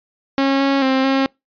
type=tone with pitch steps; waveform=sawtooth; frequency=272.8 / 274.8 / 264.1 / 269.4 Hz; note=C#4 / C#4 / C4 / C#4; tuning=-28 / -15 / +16 / -49 cents; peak=-10 dBFS; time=0.38-1.26 s; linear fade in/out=0 ms; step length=220 ms; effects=noise-tail reverb RT60 0.2 s tail -26 dB re dry + resampled to 11025 Hz